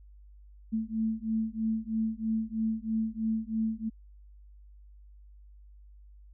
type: beating tone pair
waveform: sine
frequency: 220 / 223.1 Hz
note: A3 / A3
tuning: 0 / +24 cents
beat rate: 3.1 Hz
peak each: -31 dBFS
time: 0.72-3.9 s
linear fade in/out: 20 ms
effects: added 50 Hz sine -50 dBFS peak until 6.33 s